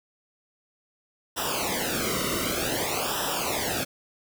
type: noise with flanger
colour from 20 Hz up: pink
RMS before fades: -28 dBFS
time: 1.36-3.85 s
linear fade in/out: 20 ms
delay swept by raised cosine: 0.45 to 1.22 ms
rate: 0.54 Hz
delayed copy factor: -0.95
effects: none